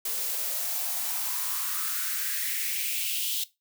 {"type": "noise with high-pass filter sweep", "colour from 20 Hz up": "blue", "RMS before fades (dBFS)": -30, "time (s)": [0.05, 3.44], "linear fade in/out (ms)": 5, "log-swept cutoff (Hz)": [420, 3400], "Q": 4, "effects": ["noise-tail reverb RT60 0.2 s tail -17 dB re dry"]}